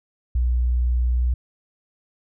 sine tone with pitch glide, 61 to 61.42 Hz, B1 to B1, -21 to -9 cents, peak -17 dBFS, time 0.35-1.34 s, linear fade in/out 5 ms, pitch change +12 cents, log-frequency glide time 1.14-1.23 s, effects none

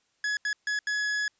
45% pulse tone bursts at uneven times, 1688 Hz, G#6, 28 cents sharp, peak -26 dBFS, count 4, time 0.24-0.37 / 0.45-0.53 / 0.67-0.79 / 0.87-1.28 s, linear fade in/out 2 ms, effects white hiss -71 dBFS RMS until 1.39 s + resampled to 16000 Hz

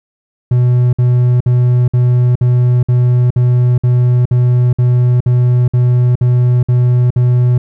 triangle tone bursts, 123.5 Hz, B2, in tune, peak -5 dBFS, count 15, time 0.51-7.58 s, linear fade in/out 5 ms, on 420 ms, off 55 ms, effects none

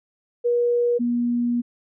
sine tone pair in turn, 480 / 240 Hz, B4 / B3, -49 / -49 cents, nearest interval octave, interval 1200 cents, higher first, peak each -17 / -19 dBFS, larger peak first, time 0.44-0.99 / 0.99-1.62 s, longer second, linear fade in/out 20 ms, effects none

